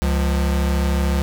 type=tone pair together; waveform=square; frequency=69.8 / 176 Hz; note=C#2 / F3; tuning=+13 / +14 cents; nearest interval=octave + major third; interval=1601 cents; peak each=-18 / -25 dBFS; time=0.02-1.22 s; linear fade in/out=0 ms; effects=none